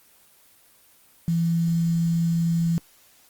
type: tone with quantisation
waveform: sine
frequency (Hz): 167.4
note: E3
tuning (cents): +27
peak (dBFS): -19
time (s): 1.28-2.78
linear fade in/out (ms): 0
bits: 7
effects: white hiss -56 dBFS RMS until 3.29 s + Opus 24 kbps